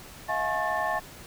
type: tone cluster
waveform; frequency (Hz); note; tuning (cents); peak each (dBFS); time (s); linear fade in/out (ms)
sine; 644 / 715 / 850 / 1086 / 1776; E5 / F5 / G#5 / C#6 / A6; -41 / +41 / +40 / -36 / +16; -31; 0.28-1; 20
effects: tanh soft clip ceiling -17 dBFS + pink hiss -46 dBFS RMS until 1.26 s